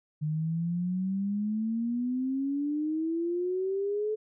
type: exponential sweep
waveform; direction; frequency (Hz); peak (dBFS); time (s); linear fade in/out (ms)
sine; up; 150.5 to 434.9; -27; 0.21-4.16; 20
effects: none